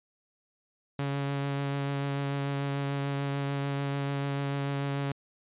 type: tone with vibrato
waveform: sawtooth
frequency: 140 Hz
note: C#3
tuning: 18 cents sharp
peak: -25 dBFS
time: 0.99-5.12 s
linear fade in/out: 2 ms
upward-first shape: triangle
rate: 6.8 Hz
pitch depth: 15 cents each way
effects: resampled to 8000 Hz